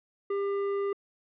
sine tone with tanh clipping, 399.1 Hz, G4, 31 cents sharp, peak -29 dBFS, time 0.3-0.93 s, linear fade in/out 5 ms, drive 13 dB, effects low-pass 2000 Hz 12 dB/octave

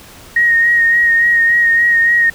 sine tone with vibrato, 1870 Hz, A#6, 5 cents sharp, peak -8 dBFS, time 0.36-2.3 s, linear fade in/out 5 ms, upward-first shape sine, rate 3.5 Hz, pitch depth 26 cents each way, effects pink hiss -38 dBFS RMS until 2.34 s

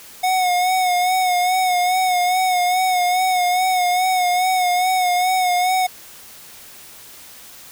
square tone with vibrato, 731 Hz, F#5, 21 cents flat, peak -16 dBFS, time 0.23-5.87 s, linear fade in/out 10 ms, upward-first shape sine, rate 2.4 Hz, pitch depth 43 cents each way, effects white hiss -41 dBFS RMS until 7.71 s

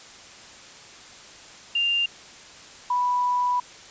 sine tone pair in turn, 2794 / 985.8 Hz, F7 / B5, 0 / -3 cents, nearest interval octave + tritone, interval 1803 cents, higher first, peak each -20 dBFS, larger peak neither, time 1.75-2.06 / 2.9-3.6 s, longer second, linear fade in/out 5 ms, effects white hiss -45 dBFS RMS until 3.9 s + resampled to 16000 Hz

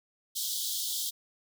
pink high-pass noise, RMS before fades -33 dBFS, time 0.35-1.11 s, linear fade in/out 20 ms, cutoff 3200 Hz, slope 96 dB/octave, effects none

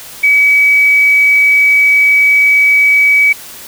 sine tone, 2277 Hz, C#7, 46 cents sharp, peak -5 dBFS, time 0.23-3.33 s, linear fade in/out 10 ms, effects white hiss -31 dBFS RMS until 3.67 s

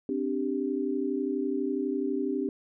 sine chord, C suspended second, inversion none, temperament equal, 261.6 / 293.7 / 392 Hz, C4 / D4 / G4, 0 / 0 / 0 cents, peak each -31 dBFS, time 0.09-2.49 s, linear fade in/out 2 ms, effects none

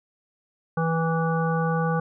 harmonic tone with a mistuned harmonic, 163.6 Hz, E3, 13 cents flat, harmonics 1 / 3 / 5 / 7 / 9, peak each -23 / -28 / -30 / -31 / -33 dBFS, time 0.77-2 s, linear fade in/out 5 ms, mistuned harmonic 7, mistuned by +17 cents, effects none

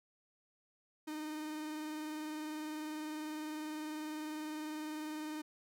45% pulse tone with vibrato, 307.1 Hz, D#4, 23 cents flat, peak -40 dBFS, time 1.07-5.42 s, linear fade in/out 10 ms, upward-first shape triangle, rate 20 Hz, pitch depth 38 cents each way, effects none

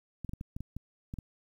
clicks, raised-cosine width 5 ms, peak -26 dBFS, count 9, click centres 0.247 / 0.293 / 0.335 / 0.411 / 0.565 / 0.606 / 0.766 / 1.139 / 1.187 s, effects 10-bit

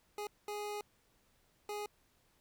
25% pulse tone bursts at uneven times, 415.3 Hz, G#4, in tune, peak -35 dBFS, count 3, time 0.18-0.27 / 0.48-0.81 / 1.69-1.86 s, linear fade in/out 2 ms, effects pink hiss -72 dBFS RMS until 2.4 s

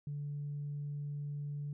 sine tone, 145.1 Hz, D3, 21 cents flat, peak -36 dBFS, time 0.07-1.73 s, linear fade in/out 2 ms, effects tanh soft clip ceiling -33 dBFS

